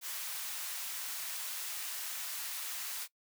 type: high-pass noise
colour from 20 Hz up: white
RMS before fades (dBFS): -40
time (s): 0.01-3.08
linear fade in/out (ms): 50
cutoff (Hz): 960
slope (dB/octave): 12
effects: noise-tail reverb RT60 0.1 s tail -20 dB re dry